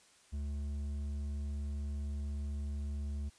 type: tone with hard clipping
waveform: sine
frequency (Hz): 72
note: D2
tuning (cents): -34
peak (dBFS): -37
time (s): 0.32-3.3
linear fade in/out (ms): 20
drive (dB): 6
effects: white hiss -64 dBFS RMS until 3.38 s + resampled to 22050 Hz